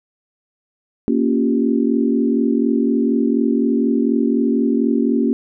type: chord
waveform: sine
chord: G half-diminished seventh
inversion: first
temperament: equal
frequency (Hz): 233.1 / 277.2 / 349.2 / 392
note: Bb3 / Db4 / F4 / G4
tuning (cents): 0 / 0 / 0 / 0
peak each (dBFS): -17 / -18 / -23 / -23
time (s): 1.08-5.33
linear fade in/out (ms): 0
effects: none